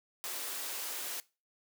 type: high-pass noise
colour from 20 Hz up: white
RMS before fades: -39 dBFS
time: 0.24-1.2 s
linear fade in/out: 0 ms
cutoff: 310 Hz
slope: 24 dB/octave
effects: noise-tail reverb RT60 0.3 s tail -21 dB re dry